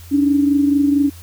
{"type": "tone pair together", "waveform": "sine", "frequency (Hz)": [282.9, 307.3], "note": ["C#4", "D#4"], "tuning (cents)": [35, -21], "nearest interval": "minor second", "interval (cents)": 144, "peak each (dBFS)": [-12, -21], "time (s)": [0.11, 1.1], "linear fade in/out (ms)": 20, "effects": ["added 85 Hz sine -36 dBFS peak until 1.22 s", "white hiss -44 dBFS RMS until 1.22 s"]}